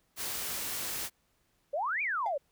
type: noise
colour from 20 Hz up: white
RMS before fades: -36 dBFS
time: 0.16-1.1 s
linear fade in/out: 50 ms
type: exponential two-way sweep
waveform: sine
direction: up then down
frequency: 528 to 2489 to 528 Hz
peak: -29 dBFS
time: 1.73-2.38 s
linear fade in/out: 10 ms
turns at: 2.02 s
type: tone with exponential decay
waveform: triangle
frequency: 692 Hz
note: F5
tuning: 16 cents flat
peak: -28 dBFS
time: 2.26-2.35 s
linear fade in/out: 2 ms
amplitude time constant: 19 ms
effects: pink hiss -73 dBFS RMS until 2.51 s